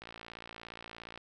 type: click train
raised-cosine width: 0.3 ms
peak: -29 dBFS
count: 67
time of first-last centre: 0.02-1.176 s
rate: 57.1 Hz
effects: none